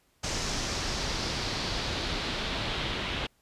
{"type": "noise with low-pass filter sweep", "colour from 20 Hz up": "pink", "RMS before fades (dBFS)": -32, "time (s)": [0.23, 3.27], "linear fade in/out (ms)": 10, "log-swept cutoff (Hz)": [6200, 3200], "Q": 2.2, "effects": ["pink hiss -68 dBFS RMS until 3.41 s", "resampled to 32000 Hz"]}